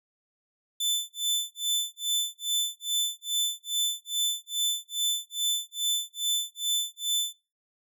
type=tone with tremolo; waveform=sawtooth; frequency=3520 Hz; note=A7; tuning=in tune; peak=-20 dBFS; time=0.8-7.33 s; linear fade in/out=5 ms; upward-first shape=sine; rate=2.4 Hz; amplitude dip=100%; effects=noise-tail reverb RT60 0.3 s tail -23 dB re dry